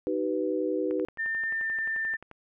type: chord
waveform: sine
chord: Eb augmented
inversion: none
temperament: equal with one note detuned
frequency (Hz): 311.1 / 382.2 / 493.9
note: Eb4 / G4 / B4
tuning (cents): 0 / -44 / 0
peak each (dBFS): -30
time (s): 0.07-1.05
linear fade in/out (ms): 0
type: click train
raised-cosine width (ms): 0.5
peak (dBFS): -30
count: 17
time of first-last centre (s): 0.91-2.314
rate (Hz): 11.4
type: tone with pitch glide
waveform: sine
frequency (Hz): 1800 to 1788.6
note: A6 to A6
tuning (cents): +39 to +28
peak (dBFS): -27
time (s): 1.18-2.17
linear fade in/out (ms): 20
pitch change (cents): -11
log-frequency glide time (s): 1.4-1.87
effects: none